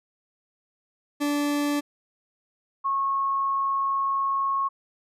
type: tone pair in turn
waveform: 40% pulse / sine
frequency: 290.6 / 1094 Hz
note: D4 / C#6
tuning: -18 / -23 cents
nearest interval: octave + major seventh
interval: 2295 cents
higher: second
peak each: -22 dBFS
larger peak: neither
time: 1.2-1.81 / 2.84-4.69 s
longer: second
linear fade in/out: 20 ms
effects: resampled to 32000 Hz